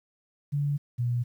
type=tone pair in turn; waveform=sine; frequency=143.9 / 121 Hz; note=D3 / B2; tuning=-35 / -35 cents; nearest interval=minor third; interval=300 cents; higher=first; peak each=-24 dBFS; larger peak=neither; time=0.52-0.78 / 0.98-1.24 s; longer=neither; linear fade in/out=20 ms; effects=10-bit